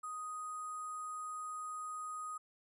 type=tone with sample-and-hold; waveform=sine; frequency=1244.5 Hz; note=D#6; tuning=in tune; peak=-40 dBFS; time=0.03-2.38 s; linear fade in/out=10 ms; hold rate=8820 Hz; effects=resampled to 24000 Hz